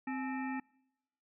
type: harmonic tone with a mistuned harmonic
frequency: 261.6 Hz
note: C4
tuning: in tune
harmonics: 1 / 3 / 5 / 7 / 9 / 10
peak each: -36 / -42 / -50 / -45 / -50 / -56 dBFS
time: 0.07-0.6 s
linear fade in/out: 5 ms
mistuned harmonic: 3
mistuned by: +140 cents
effects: noise-tail reverb RT60 0.9 s tail -26 dB re dry